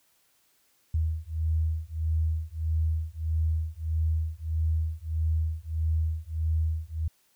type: beating tone pair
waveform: sine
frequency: 79 / 80.6 Hz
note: D#2 / E2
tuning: +27 / -38 cents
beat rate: 1.6 Hz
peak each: -28 dBFS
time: 0.94-7.08 s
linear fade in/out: 5 ms
effects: white hiss -67 dBFS RMS until 7.35 s